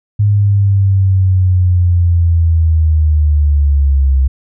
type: linear sweep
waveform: sine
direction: down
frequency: 103.83 to 65.8 Hz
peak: -7 dBFS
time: 0.19-4.28 s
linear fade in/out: 10 ms
effects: none